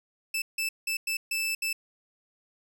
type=tone bursts at uneven times; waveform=sawtooth; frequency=2637 Hz; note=E7; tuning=in tune; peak=-24 dBFS; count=6; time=0.34-0.42 / 0.58-0.69 / 0.87-0.97 / 1.07-1.17 / 1.31-1.55 / 1.62-1.73 s; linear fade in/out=5 ms; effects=none